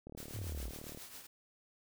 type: click train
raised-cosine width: 2 ms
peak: -35 dBFS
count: 35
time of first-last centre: 0.07-0.974 s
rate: 37.6 Hz
type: noise with tremolo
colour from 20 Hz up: white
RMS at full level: -48 dBFS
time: 0.17-1.27 s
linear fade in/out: 10 ms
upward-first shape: triangle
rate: 7.3 Hz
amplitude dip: 65%
type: exponential sweep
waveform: sine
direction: down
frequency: 116.5 to 51.2 Hz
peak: -39 dBFS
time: 0.33-0.71 s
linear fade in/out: 20 ms
effects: none